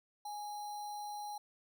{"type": "tone with sample-and-hold", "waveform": "sine", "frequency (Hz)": 830.6, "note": "G#5", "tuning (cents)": 0, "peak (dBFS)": -40, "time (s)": [0.25, 1.38], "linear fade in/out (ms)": 5, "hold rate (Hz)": 4900, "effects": []}